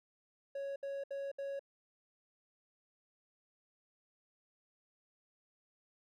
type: tone bursts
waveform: triangle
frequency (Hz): 554.4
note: C#5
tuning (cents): 0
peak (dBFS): -36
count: 4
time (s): 0.55-1.594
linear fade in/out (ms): 5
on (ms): 210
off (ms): 68
effects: none